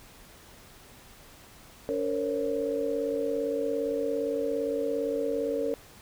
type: tone cluster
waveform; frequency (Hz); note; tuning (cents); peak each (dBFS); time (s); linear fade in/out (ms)
sine; 284 / 459.5 / 517 / 557; C#4 / A#4 / C5 / C#5; +42 / -25 / -21 / +8; -34 / -29 / -37 / -32; 1.89-5.74; 0
effects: pink hiss -52 dBFS RMS until 6.01 s